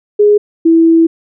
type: tone pair in turn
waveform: sine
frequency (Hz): 415.3 / 328.8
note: G#4 / E4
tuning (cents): 0 / -4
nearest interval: major third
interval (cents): 404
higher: first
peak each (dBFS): -4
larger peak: neither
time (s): 0.19-0.38 / 0.65-1.07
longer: second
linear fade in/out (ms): 10
effects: none